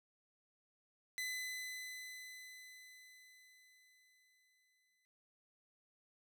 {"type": "tone with exponential decay", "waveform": "sawtooth", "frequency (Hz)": 2013, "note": "B6", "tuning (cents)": 33, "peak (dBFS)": -35, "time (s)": [1.18, 5.05], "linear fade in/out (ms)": 0, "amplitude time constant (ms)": 840, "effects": []}